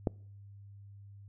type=click; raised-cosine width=2 ms; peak=-15 dBFS; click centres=0.072 s; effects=noise-tail reverb RT60 0.6 s tail -26 dB re dry + added 100 Hz sine -49 dBFS peak until 1.28 s